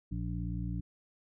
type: harmonic tone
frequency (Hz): 58.3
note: A#1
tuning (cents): +1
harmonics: 1 / 2 / 3 / 5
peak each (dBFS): -37 / -38 / -38 / -44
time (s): 0.11-0.81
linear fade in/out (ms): 10
effects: none